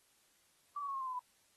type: tone with pitch steps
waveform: sine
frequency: 1159 / 1129.9 / 1101.6 / 1073.9 / 1047 / 1020.7 / 995.1 Hz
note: D6 / C#6 / C#6 / C6 / C6 / C6 / B5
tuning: -23 / +33 / -11 / +45 / +1 / -43 / +13 cents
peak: -37 dBFS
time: 0.76-1.194 s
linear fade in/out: 5 ms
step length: 62 ms
effects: white hiss -71 dBFS RMS until 1.56 s + AAC 32 kbps